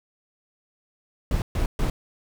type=noise bursts; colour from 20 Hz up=brown; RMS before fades=-23 dBFS; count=3; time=1.31-1.9 s; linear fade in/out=2 ms; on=110 ms; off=130 ms; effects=none